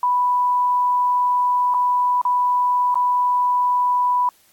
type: tone with dropouts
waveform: sine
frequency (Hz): 987.8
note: B5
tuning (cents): 0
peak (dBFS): -15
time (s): 0.03-4.29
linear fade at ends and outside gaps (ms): 2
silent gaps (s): 1.74-1.744 / 2.215-2.251 / 2.944-2.955
effects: white hiss -56 dBFS RMS until 4.52 s + AAC 64 kbps